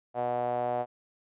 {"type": "tone with band-pass filter", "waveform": "sawtooth", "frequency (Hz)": 122, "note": "B2", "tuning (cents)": -21, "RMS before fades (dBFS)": -30, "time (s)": [0.14, 0.86], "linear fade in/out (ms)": 50, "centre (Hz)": 680, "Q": 6.9, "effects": ["resampled to 8000 Hz"]}